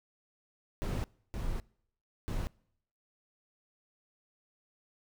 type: noise bursts at uneven times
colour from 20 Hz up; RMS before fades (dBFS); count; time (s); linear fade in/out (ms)
brown; -34; 3; 0.82-1.04 / 1.34-1.6 / 2.28-2.47; 0
effects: noise-tail reverb RT60 0.7 s tail -25 dB re dry